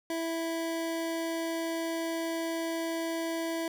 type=tone; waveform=25% pulse; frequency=329.6 Hz; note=E4; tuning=in tune; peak=-27 dBFS; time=0.1-3.68 s; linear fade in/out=2 ms; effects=none